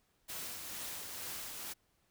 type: noise with tremolo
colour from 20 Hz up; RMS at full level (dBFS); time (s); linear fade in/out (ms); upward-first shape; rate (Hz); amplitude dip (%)
white; -42; 0.28-1.74; 20; triangle; 2.2; 35
effects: pink hiss -75 dBFS RMS until 2.1 s